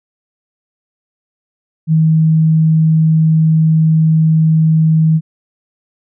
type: tone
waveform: sine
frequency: 159.1 Hz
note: D#3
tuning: 39 cents sharp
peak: -7 dBFS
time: 1.87-5.21 s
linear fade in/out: 50 ms
effects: none